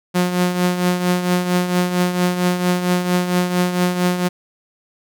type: tone with tremolo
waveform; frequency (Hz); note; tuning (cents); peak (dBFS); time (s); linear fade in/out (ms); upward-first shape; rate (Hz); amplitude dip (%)
sawtooth; 179.2; F3; +45; -9; 0.14-4.29; 20; triangle; 4.4; 65
effects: none